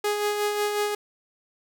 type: tone with tremolo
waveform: sawtooth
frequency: 415.3 Hz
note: G#4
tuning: in tune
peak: -18 dBFS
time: 0.04-0.95 s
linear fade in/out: 5 ms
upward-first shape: sine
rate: 5.5 Hz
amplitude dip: 40%
effects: none